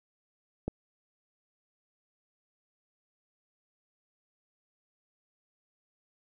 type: click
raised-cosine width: 2 ms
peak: -18 dBFS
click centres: 0.68 s
effects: none